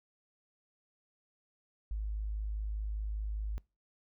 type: tone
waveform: sine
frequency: 52.5 Hz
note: G#1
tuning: 19 cents sharp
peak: -33 dBFS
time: 1.91-3.58 s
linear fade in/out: 0 ms
effects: noise-tail reverb RT60 0.3 s tail -25 dB re dry